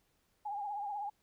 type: tone with vibrato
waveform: sine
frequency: 819 Hz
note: G#5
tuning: 24 cents flat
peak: -36 dBFS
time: 0.45-1.1 s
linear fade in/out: 10 ms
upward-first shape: triangle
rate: 16 Hz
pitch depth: 73 cents each way
effects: pink hiss -75 dBFS RMS until 1.22 s